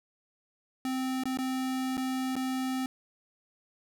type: tone with dropouts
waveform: square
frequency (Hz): 260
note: C4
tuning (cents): -11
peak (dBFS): -30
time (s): 0.85-2.86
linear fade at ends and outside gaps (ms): 1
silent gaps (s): 1.236-1.255 / 1.373-1.387 / 1.97-1.977 / 2.355-2.364
effects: none